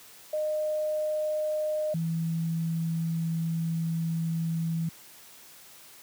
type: tone pair in turn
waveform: sine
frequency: 613 / 164.44 Hz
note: D#5 / E3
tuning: -26 / -4 cents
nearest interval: octave + major seventh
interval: 2278 cents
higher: first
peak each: -26 / -26 dBFS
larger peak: neither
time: 0.33-1.94 / 1.94-4.89 s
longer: second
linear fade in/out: 5 ms
effects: white hiss -51 dBFS RMS until 6.02 s + high-pass 80 Hz 12 dB/octave